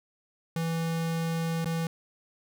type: tone with dropouts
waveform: square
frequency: 164.81 Hz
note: E3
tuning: in tune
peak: -28 dBFS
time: 0.56-1.87 s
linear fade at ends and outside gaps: 2 ms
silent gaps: 1.646-1.657 s
effects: none